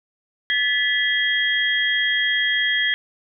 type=tone cluster; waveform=sine; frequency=1731 / 1974 / 3257 Hz; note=A6 / B6 / G#7; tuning=-29 / -1 / -34 cents; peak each=-22 dBFS; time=0.5-2.94 s; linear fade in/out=0 ms; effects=none